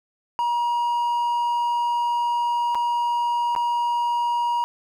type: tone with dropouts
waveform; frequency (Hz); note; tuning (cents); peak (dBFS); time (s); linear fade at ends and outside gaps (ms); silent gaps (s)
triangle; 953; A#5; +38; -18; 0.39-4.64; 0; 2.747-2.753 / 3.551-3.562
effects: none